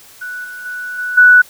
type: tone with level steps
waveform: sine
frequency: 1480 Hz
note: F#6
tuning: in tune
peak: -23 / -27 / -22 / -18 / -3 dBFS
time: 0.21-1.42 s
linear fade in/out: 10 ms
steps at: 0.44 / 0.65 / 0.98 / 1.17 s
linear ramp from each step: 10 ms
effects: white hiss -42 dBFS RMS until 1.49 s